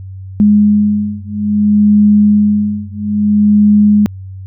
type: beating tone pair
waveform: sine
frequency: 207.7 / 208.3 Hz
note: G#3 / G#3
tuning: 0 / +5 cents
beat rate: 0.6 Hz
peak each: -10 dBFS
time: 0.4-4.06 s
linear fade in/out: 0 ms
effects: added 95 Hz sine -25 dBFS peak until 4.46 s